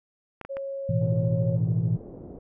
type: clicks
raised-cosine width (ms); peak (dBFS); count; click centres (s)
0.5; -23; 3; 0.413 / 0.45 / 0.569
type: tone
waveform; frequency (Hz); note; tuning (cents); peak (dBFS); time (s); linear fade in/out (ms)
sine; 548; C#5; -20; -30; 0.49-1.57; 20
type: chord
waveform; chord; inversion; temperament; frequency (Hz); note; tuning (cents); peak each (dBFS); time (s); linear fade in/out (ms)
sine; A suspended second; none; equal; 110 / 123.47 / 164.81; A2 / B2 / E3; 0 / 0 / 0; -26; 0.89-1.97; 5
type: low-pass noise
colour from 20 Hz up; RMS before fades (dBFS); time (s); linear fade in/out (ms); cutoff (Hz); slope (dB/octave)
white; -42; 1.01-2.39; 5; 480; 24
effects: none